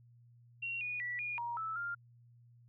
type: tone with pitch steps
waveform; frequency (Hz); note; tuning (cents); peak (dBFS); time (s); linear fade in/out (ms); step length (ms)
sine; 2744 / 2459 / 1953 / 2435 / 946 / 1312 / 1398; F7 / D#7 / B6 / D#7 / A#5 / E6 / F6; -31 / -21 / -20 / -38 / +25 / -9 / +1; -36; 0.62-1.95; 10; 190
effects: added 119 Hz sine -59 dBFS peak until 2.68 s